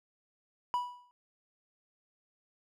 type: tone with exponential decay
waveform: triangle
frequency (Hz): 981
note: B5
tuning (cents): -12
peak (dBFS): -24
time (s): 0.74-1.11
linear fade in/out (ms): 0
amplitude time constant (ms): 79
effects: none